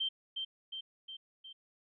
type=tone with echo; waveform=sine; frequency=3136 Hz; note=G7; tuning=in tune; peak=-31 dBFS; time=0-0.09 s; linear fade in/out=10 ms; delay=360 ms; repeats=4; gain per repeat=-4 dB; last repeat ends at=1.53 s; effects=none